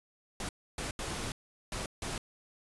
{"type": "noise bursts at uneven times", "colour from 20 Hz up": "pink", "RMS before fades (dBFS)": -37, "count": 5, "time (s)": [[0.4, 0.49], [0.78, 0.91], [0.99, 1.32], [1.72, 1.86], [2.02, 2.18]], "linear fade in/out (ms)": 2, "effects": ["resampled to 24000 Hz"]}